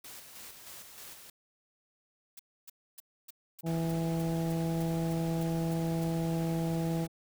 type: noise with tremolo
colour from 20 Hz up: white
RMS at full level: -47 dBFS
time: 0.04-1.3 s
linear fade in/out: 5 ms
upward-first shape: square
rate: 3.2 Hz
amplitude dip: 40%
type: noise bursts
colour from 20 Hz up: blue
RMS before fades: -47 dBFS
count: 13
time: 2.37-6.042 s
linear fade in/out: 5 ms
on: 24 ms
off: 280 ms
type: harmonic tone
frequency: 164.81 Hz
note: E3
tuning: in tune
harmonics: 1 / 2 / 3 / 4 / 5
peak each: -30 / -36 / -40 / -42 / -44 dBFS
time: 3.63-7.08 s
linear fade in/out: 50 ms
type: noise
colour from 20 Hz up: pink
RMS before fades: -46 dBFS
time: 3.66-7.07 s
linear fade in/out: 5 ms
effects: none